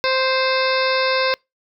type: harmonic tone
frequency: 523 Hz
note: C5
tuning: 1 cent flat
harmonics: 1 / 2 / 3 / 4 / 5 / 7 / 8 / 9 / 10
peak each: -20 / -23 / -25 / -26 / -27 / -28 / -29 / -30 / -30 dBFS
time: 0.04-1.34 s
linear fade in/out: 0 ms
effects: noise-tail reverb RT60 0.2 s tail -26 dB re dry